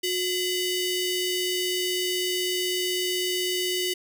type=ring-modulated tone; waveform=sawtooth; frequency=1664 Hz; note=G#6; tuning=3 cents sharp; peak=-18 dBFS; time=0.03-3.94 s; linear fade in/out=10 ms; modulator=1300 Hz; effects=none